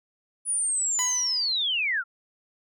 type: linear sweep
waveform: sine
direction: down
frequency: 9870 to 1318.5 Hz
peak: -23 dBFS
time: 0.45-2.04 s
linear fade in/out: 50 ms
type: tone with exponential decay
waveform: 15% pulse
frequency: 997 Hz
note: B5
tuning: 16 cents sharp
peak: -20 dBFS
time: 0.99-1.64 s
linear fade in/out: 0 ms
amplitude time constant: 140 ms
effects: none